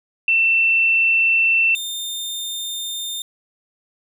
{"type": "tone pair in turn", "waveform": ["sine", "sawtooth"], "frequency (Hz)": [2684, 3623], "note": ["E7", "A7"], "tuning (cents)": [31, 50], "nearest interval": "perfect fourth", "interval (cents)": 519, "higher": "second", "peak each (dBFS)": [-13, -22], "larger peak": "first", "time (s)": [[0.28, 1.75], [1.75, 3.22]], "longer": "neither", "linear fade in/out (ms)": 2, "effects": []}